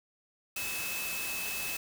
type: tone in noise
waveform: sine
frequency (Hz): 2600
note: E7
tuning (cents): -24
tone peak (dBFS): -37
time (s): 0.56-1.77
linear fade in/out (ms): 5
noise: white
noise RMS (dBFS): -37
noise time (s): 0.56-1.77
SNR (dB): -3
effects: none